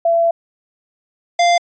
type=tone pair in turn; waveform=sine / square; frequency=673 / 694.7 Hz; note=E5 / F5; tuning=+36 / -9 cents; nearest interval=minor second; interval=55 cents; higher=second; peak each=-11 dBFS; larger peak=neither; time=0.05-0.31 / 1.39-1.58 s; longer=first; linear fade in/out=5 ms; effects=resampled to 16000 Hz